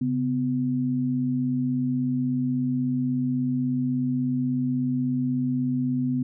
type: tone pair together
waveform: sine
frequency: 135.2 / 251.6 Hz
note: C#3 / B3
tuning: -43 / +32 cents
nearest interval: major seventh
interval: 1075 cents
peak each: -28 / -23 dBFS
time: 0.01-6.23 s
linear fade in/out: 5 ms
effects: none